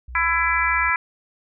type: tone with pitch glide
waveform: sine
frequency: 61.74 to 62.67 Hz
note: B1 to B1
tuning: 0 to +26 cents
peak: -33 dBFS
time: 0.08-0.9 s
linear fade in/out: 5 ms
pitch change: +26 cents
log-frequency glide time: 0.49-0.66 s
type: harmonic tone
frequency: 333.9 Hz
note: E4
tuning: 22 cents sharp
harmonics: 3 / 4 / 5 / 6 / 7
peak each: -24 / -24 / -24 / -24 / -24 dBFS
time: 0.15-0.96 s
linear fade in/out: 2 ms
effects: none